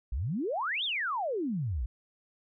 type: exponential two-way sweep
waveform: sine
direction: up then down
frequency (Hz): 51.4 to 3789 to 51.4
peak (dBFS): -29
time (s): 0.12-1.86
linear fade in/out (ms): 5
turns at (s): 0.84
effects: none